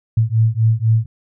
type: beating tone pair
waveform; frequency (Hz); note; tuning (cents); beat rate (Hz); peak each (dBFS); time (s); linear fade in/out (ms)
sine; 110 / 114; A2 / A#2; 0 / -38; 4; -15; 0.17-1.06; 5
effects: none